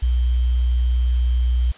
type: tone with sample-and-hold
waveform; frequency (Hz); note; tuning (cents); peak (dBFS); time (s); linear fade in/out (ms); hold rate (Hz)
sine; 61; B1; -21; -15; 0.02-1.72; 10; 3150
effects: white hiss -44 dBFS RMS until 1.77 s + resampled to 8000 Hz